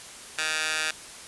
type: tone with high-pass filter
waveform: 15% pulse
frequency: 156.2 Hz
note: D#3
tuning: 7 cents sharp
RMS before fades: -28 dBFS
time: 0.38-0.91 s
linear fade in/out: 5 ms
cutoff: 1800 Hz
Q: 1.1
effects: white hiss -43 dBFS RMS until 1.27 s + resampled to 24000 Hz